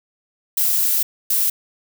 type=noise bursts at uneven times; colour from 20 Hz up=violet; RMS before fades=-18 dBFS; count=2; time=0.57-1.03 / 1.3-1.5 s; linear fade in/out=5 ms; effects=none